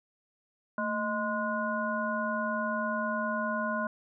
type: harmonic tone with a mistuned harmonic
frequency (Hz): 207.7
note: G#3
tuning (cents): 0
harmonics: 1 / 3 / 5 / 7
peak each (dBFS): -34 / -34 / -34 / -34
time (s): 0.78-3.87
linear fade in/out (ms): 2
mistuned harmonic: 1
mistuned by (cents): +120
effects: none